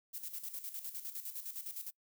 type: noise with tremolo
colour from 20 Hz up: violet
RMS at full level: -42 dBFS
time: 0.13-1.91 s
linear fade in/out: 20 ms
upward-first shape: square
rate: 9.8 Hz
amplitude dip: 65%
effects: noise-tail reverb RT60 0.1 s tail -24 dB re dry